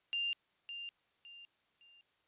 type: tone with echo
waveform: sine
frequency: 2794 Hz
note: F7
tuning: in tune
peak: -33 dBFS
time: 0.13-0.33 s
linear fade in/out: 0 ms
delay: 560 ms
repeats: 3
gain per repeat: -9 dB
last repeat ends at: 2.01 s
effects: white hiss -75 dBFS RMS until 2.27 s + resampled to 8000 Hz